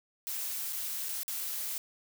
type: noise with dropouts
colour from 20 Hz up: blue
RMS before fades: -36 dBFS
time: 0.27-1.78 s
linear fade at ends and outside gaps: 0 ms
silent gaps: 0.726-0.73 / 1.085-1.09 / 1.232-1.28 s
effects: none